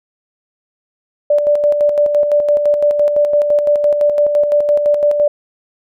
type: tone with tremolo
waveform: sine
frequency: 587.3 Hz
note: D5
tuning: in tune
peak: -8 dBFS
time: 1.3-5.28 s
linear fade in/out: 5 ms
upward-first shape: square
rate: 5.9 Hz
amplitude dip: 45%
effects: none